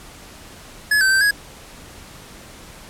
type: tone with pitch steps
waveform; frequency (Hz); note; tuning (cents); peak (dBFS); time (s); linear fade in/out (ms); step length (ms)
square; 1700 / 1546 / 1559 / 1662; G#6 / G6 / G6 / G#6; +40 / -24 / -10 / +1; -14; 0.91-1.31; 5; 100
effects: pink hiss -41 dBFS RMS until 2.89 s + low-pass 12000 Hz 12 dB/octave